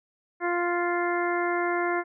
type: harmonic tone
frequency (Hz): 349.2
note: F4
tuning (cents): 0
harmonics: 1 / 2 / 3 / 4 / 5 / 6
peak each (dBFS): -27 / -30 / -32 / -33 / -34 / -35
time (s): 0.4-2.04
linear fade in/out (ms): 50
effects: none